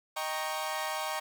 sawtooth chord, Eb dominant seventh, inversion none, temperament equal with one note detuned, 622.3 / 784 / 932.3 / 1104.3 Hz, Eb5 / G5 / Bb5 / Db6, 0 / 0 / 0 / -7 cents, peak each -34 dBFS, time 0.16-1.2 s, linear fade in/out 10 ms, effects 10-bit

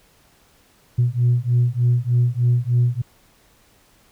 sine beating tone pair, 120 / 123.3 Hz, B2 / B2, -49 / -2 cents, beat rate 3.3 Hz, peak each -17 dBFS, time 0.98-3.02 s, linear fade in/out 10 ms, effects tanh soft clip ceiling -10 dBFS + pink hiss -56 dBFS RMS until 4.11 s

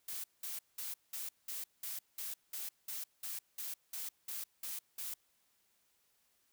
blue noise bursts, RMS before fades -42 dBFS, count 15, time 0.08-5.14 s, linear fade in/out 5 ms, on 160 ms, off 190 ms, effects white hiss -75 dBFS RMS until 6.52 s

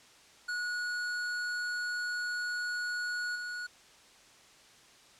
square tone with level steps, 1457 Hz, F#6, 27 cents flat, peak -33 / -37 dBFS, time 0.48-3.67 s, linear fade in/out 10 ms, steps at 3.35 s, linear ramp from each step 10 ms, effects white hiss -58 dBFS RMS until 5.19 s + low-pass 7000 Hz 12 dB/octave

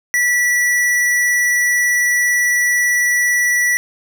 sine tone with tanh clipping, 1953 Hz, B6, 20 cents flat, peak -14 dBFS, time 0.14-3.77 s, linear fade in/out 0 ms, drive 18 dB, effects none

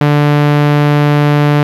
sawtooth tone, 146.83 Hz, D3, in tune, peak -3 dBFS, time 0.01-1.63 s, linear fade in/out 2 ms, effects low-pass 3000 Hz 12 dB/octave + 7-bit

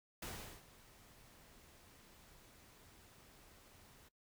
pink noise with ADSR envelope, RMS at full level -45 dBFS, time 0.22-4.09 s, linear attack 5 ms, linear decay 390 ms, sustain -18 dB, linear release 12 ms, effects noise-tail reverb RT60 0.1 s tail -19 dB re dry

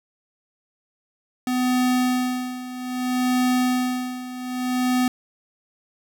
square tone with tremolo, 251.6 Hz, B3, 32 cents sharp, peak -18 dBFS, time 1.47-5.08 s, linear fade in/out 2 ms, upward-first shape sine, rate 0.62 Hz, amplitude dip 80%, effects none

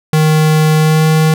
square tone with pitch glide, 155.56 to 157.19 Hz, D#3 to D#3, 0 to +18 cents, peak -8 dBFS, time 0.13-1.34 s, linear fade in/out 2 ms, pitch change +18 cents, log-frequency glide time 0.76-1.06 s, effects none

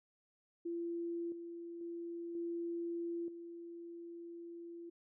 sine tone with level steps, 340.3 Hz, F4, 45 cents flat, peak -37 / -44 / -41 / -37 / -46 dBFS, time 0.65-4.9 s, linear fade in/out 10 ms, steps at 1.32 / 1.81 / 2.35 / 3.28 s, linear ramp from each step 2 ms, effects none

